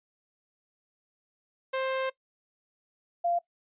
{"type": "tone pair in turn", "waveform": ["sawtooth", "sine"], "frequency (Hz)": [527, 691.9], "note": ["C5", "F5"], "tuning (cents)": [12, -16], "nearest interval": "perfect fourth", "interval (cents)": 472, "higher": "second", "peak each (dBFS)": -24, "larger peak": "neither", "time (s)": [[1.73, 2.1], [3.24, 3.39]], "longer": "first", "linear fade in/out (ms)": 10, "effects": ["noise-tail reverb RT60 0.1 s tail -20 dB re dry", "resampled to 8000 Hz"]}